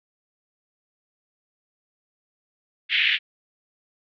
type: band-pass noise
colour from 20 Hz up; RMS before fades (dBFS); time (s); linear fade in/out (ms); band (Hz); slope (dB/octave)
white; -21; 2.89-3.19; 50; 1800 to 3300; 48
effects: none